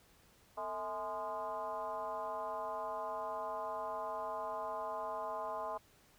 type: tone with frequency modulation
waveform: sine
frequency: 840 Hz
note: G#5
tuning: 19 cents sharp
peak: -37 dBFS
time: 0.57-5.78 s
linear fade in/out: 10 ms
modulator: 195 Hz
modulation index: 1.6
effects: pink hiss -66 dBFS RMS until 6.18 s